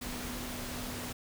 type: tone in noise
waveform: sine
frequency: 246.9 Hz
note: B3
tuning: in tune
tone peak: -43 dBFS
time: 0.01-1.13 s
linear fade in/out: 10 ms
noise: pink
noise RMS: -40 dBFS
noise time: 0.01-1.13 s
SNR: -6 dB
effects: none